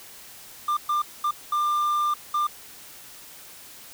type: tone bursts at uneven times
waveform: triangle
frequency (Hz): 1194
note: D6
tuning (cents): +28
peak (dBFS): -19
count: 5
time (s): 0.68-0.77 / 0.89-1.02 / 1.24-1.31 / 1.52-2.14 / 2.34-2.47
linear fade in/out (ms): 5
effects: white hiss -45 dBFS RMS until 3.93 s